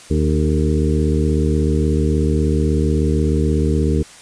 harmonic tone with a mistuned harmonic, 76.4 Hz, D#2, 31 cents flat, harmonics 1 / 2 / 3 / 4 / 5 / 6, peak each -17 / -20 / -22 / -23 / -24 / -25 dBFS, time 0.1-4.03 s, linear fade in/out 10 ms, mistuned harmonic 5, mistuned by +43 cents, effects white hiss -41 dBFS RMS until 4.21 s + resampled to 22050 Hz

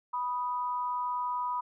sine tone pair together, 984.6 / 1244.5 Hz, B5 / D#6, -6 / 0 cents, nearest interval major third, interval 406 cents, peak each -30 / -37 dBFS, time 0.13-1.61 s, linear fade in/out 10 ms, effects none

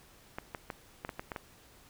clicks, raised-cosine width 0.5 ms, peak -22 dBFS, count 8, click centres 0.385 / 0.548 / 0.702 / 1.049 / 1.092 / 1.195 / 1.318 / 1.362 s, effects pink hiss -59 dBFS RMS until 1.89 s

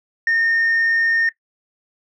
sine tone, 1829 Hz, A#6, 33 cents flat, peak -13 dBFS, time 0.27-1.29 s, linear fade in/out 2 ms, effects noise-tail reverb RT60 0.1 s tail -17 dB re dry + tanh soft clip ceiling -12 dBFS

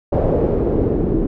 pink noise with low-pass filter sweep, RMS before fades -17 dBFS, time 0.12-1.27 s, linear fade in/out 10 ms, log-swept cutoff 560 to 340 Hz, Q 2.7, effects none

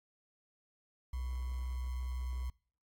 sine tone with sample-and-hold, 62.9 Hz, B1, 32 cents sharp, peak -35 dBFS, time 1.13-2.5 s, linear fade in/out 5 ms, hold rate 1050 Hz, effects noise-tail reverb RT60 0.5 s tail -25 dB re dry + AAC 64 kbps

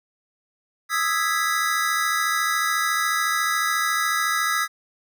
square chord, E major seventh, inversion third, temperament equal, 1244.5 / 1318.5 / 1661.2 / 1975.5 Hz, D#6 / E6 / G#6 / B6, 0 / 0 / 0 / 0 cents, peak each -27 dBFS, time 0.89-4.68 s, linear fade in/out 50 ms, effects none

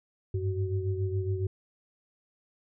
sine tone cluster, 96 / 103.2 / 375.2 Hz, G2 / G#2 / F#4, -36 / -10 / +24 cents, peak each -29 / -34 / -34 dBFS, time 0.34-1.47 s, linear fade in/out 5 ms, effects none

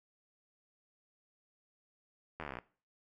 slowing click train, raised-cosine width 0.5 ms, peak -26 dBFS, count 14, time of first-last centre 2.4-2.587 s, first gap 12 ms, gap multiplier 1.03, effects noise-tail reverb RT60 0.4 s tail -20 dB re dry

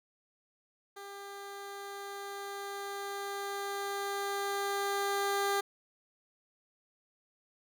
15% pulse tone with level ramp, 399.3 Hz, G4, 32 cents sharp, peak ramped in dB -38 to -22 dBFS, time 0.96-5.61 s, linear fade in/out 10 ms, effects none

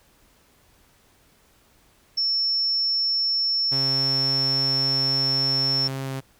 sine tone, 5400 Hz, E8, 41 cents sharp, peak -20 dBFS, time 2.17-5.88 s, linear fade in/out 10 ms
sawtooth tone with vibrato, 134.2 Hz, C3, 44 cents sharp, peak -24 dBFS, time 3.71-6.21 s, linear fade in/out 20 ms, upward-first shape triangle, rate 3.6 Hz, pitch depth 8 cents each way
effects pink hiss -59 dBFS RMS until 6.39 s

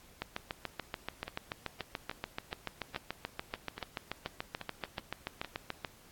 two click trains, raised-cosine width 0.3 ms, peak -19 / -24 dBFS, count 40 / 6, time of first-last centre 0.22-5.848 / 1.28-5.447 s, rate 6.93 / 1.2 Hz, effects pink hiss -59 dBFS RMS until 6.11 s + AAC 64 kbps

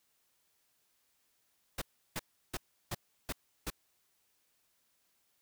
pink noise bursts, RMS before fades -37 dBFS, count 6, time 1.78-3.702 s, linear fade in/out 5 ms, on 37 ms, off 340 ms, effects white hiss -75 dBFS RMS until 5.41 s

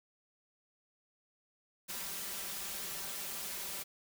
white noise with comb filter, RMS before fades -41 dBFS, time 1.88-3.84 s, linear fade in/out 20 ms, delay 5.1 ms, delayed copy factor +0.65, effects none

